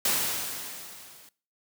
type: noise with level ramp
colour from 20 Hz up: white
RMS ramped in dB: -24 to -53 dBFS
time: 0.05-1.29 s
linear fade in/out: 2 ms
effects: noise-tail reverb RT60 0.4 s tail -21 dB re dry + high-pass 100 Hz 12 dB/octave